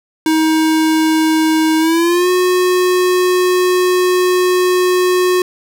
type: tone with pitch glide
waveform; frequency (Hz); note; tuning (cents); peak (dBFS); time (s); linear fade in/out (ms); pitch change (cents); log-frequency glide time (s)
square; 316.7 to 363.8; D#4 to F#4; +31 to -29; -11; 0.26-5.42; 2; +240; 1.79-2.29
effects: none